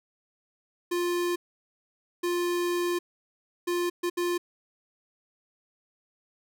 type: tone bursts at uneven times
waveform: square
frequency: 350.5 Hz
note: F4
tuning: 6 cents sharp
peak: -26 dBFS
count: 5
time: 0.91-1.36 / 2.23-2.99 / 3.67-3.9 / 4.03-4.1 / 4.17-4.38 s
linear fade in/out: 10 ms
effects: none